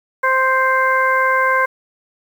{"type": "harmonic tone", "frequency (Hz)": 523.3, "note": "C5", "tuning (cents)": 0, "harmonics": [1, 2, 3, 4], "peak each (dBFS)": [-20, -16, -17, -22], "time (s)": [0.23, 1.66], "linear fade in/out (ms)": 10, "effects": ["7-bit"]}